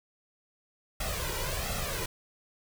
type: noise with flanger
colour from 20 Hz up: pink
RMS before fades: -33 dBFS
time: 1-2.06 s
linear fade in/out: 5 ms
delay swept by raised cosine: 1.5 to 2.09 ms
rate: 1.4 Hz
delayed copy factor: +0.8
effects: none